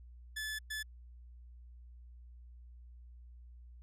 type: tone bursts at uneven times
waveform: sawtooth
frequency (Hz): 1732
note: A6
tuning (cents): -28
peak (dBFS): -34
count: 2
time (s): 0.36-0.59 / 0.7-0.83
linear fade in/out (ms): 10
effects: added 60 Hz sine -51 dBFS peak until 3.82 s + resampled to 32000 Hz